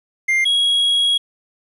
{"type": "tone pair in turn", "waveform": "triangle", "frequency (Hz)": [2100, 3312], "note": ["C7", "G#7"], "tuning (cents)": [6, -5], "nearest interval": "minor sixth", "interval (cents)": 789, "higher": "second", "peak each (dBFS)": -12, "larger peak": "neither", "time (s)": [[0.28, 0.45], [0.45, 1.18]], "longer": "second", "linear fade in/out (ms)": 10, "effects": ["resampled to 32000 Hz", "8-bit"]}